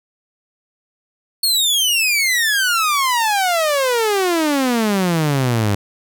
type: exponential sweep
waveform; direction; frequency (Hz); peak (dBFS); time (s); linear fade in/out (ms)
sawtooth; down; 4400 to 98; -11; 1.43-5.75; 5
effects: none